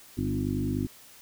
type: harmonic tone with a mistuned harmonic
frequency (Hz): 50.1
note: G1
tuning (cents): +38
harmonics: 1 / 2 / 3 / 4 / 5 / 6 / 7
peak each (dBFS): -37 / -32 / -35 / -37 / -31 / -34 / -37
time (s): 0.17-0.87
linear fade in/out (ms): 10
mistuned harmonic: 5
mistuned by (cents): +22
effects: white hiss -52 dBFS RMS until 1.21 s